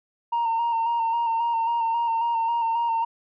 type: tone with vibrato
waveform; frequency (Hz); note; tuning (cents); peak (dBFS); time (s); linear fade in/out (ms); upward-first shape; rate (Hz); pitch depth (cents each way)
sine; 924; A#5; -16; -19; 0.32-3.05; 10; square; 3.7; 26
effects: tanh soft clip ceiling -19 dBFS